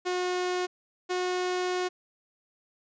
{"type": "tone pair in turn", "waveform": "sawtooth", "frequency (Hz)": [361.9, 363.3], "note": ["F#4", "F#4"], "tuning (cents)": [-38, -32], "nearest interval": "unison", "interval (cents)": 6, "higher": "second", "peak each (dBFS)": -23, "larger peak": "neither", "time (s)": [[0.05, 0.67], [1.09, 1.89]], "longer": "second", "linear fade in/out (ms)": 20, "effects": ["resampled to 16000 Hz"]}